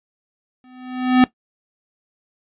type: tone with exponential growth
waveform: square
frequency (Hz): 253.8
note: B3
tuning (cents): +47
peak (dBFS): -8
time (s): 0.64-1.24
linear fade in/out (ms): 1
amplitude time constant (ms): 130
effects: noise-tail reverb RT60 0.1 s tail -17 dB re dry + resampled to 8000 Hz